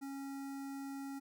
square tone with notch filter, 274.9 Hz, C#4, 14 cents flat, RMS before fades -44 dBFS, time 0.01-1.2 s, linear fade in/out 20 ms, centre 3200 Hz, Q 0.95, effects none

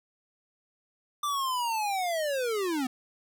square linear sweep, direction down, 1188 to 245.7 Hz, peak -28 dBFS, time 1.23-2.87 s, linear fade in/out 5 ms, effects none

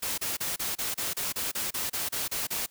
white noise bursts, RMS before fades -31 dBFS, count 14, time 0.02-2.663 s, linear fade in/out 10 ms, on 160 ms, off 31 ms, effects white hiss -61 dBFS RMS until 2.7 s

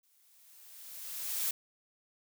blue noise with exponential growth, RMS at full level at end -31 dBFS, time 0.03-1.51 s, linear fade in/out 5 ms, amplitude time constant 320 ms, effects none

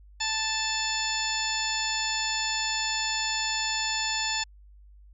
harmonic tone, 880 Hz, A5, in tune, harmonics 1 / 2 / 3 / 4 / 5 / 6 / 8, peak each -34 / -34 / -34 / -34 / -34 / -34 / -34 dBFS, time 0.2-4.44 s, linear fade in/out 10 ms, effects added 50 Hz sine -49 dBFS peak until 5.13 s

